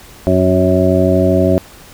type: harmonic tone with a mistuned harmonic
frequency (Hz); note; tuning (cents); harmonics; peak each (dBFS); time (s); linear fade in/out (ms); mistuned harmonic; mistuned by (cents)
92.5; F#2; 0; 1 / 2 / 3 / 4 / 6 / 7; -16 / -16 / -16 / -16 / -16 / -16; 0.27-1.58; 0; 1; -28
effects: pink hiss -39 dBFS RMS until 1.93 s